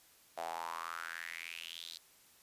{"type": "tone with high-pass filter sweep", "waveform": "sawtooth", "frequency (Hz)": 83.4, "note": "E2", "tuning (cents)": 21, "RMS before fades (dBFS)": -44, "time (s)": [0.37, 1.98], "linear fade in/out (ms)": 10, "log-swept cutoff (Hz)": [680, 4200], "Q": 5.5, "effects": ["white hiss -64 dBFS RMS until 2.42 s", "resampled to 32000 Hz"]}